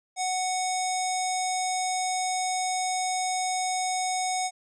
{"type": "tone with low-pass filter", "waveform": "square", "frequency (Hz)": 740, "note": "F#5", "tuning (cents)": 0, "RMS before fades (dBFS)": -28, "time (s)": [0.16, 4.51], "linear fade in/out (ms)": 50, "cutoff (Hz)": 7500, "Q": 8.2, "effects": []}